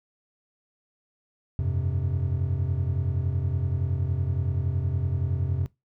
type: chord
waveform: triangle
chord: F suspended second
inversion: none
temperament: equal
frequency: 87.31 / 98 / 130.81 Hz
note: F2 / G2 / C3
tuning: 0 / 0 / 0 cents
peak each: -25 / -28 / -26 dBFS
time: 1.59-5.66 s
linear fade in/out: 0 ms
effects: noise-tail reverb RT60 0.2 s tail -21 dB re dry